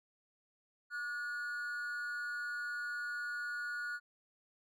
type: tone with amplitude modulation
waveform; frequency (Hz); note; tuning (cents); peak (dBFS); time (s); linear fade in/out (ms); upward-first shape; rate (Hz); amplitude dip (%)
triangle; 1448; F#6; -38; -33; 0.9-4; 50; sine; 284; 55
effects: none